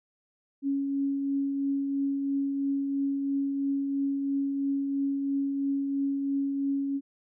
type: tone with tremolo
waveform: sine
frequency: 277.2 Hz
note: C#4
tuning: in tune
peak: -24 dBFS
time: 0.62-7.01 s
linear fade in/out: 50 ms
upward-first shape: triangle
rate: 3 Hz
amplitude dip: 35%
effects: none